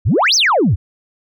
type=exponential two-way sweep; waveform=sine; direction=up then down; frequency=74.4 to 6550 to 74.4 Hz; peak=-9 dBFS; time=0.05-0.76 s; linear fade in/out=20 ms; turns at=0.35 s; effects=tanh soft clip ceiling -6 dBFS